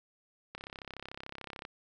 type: click train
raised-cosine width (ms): 0.3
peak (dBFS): -26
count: 38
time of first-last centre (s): 0.55-1.651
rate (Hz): 33.6
effects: none